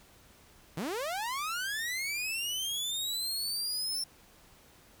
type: linear sweep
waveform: sawtooth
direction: up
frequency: 140 to 5400 Hz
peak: -29 dBFS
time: 0.77-4.04 s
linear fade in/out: 5 ms
effects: pink hiss -59 dBFS RMS until 5 s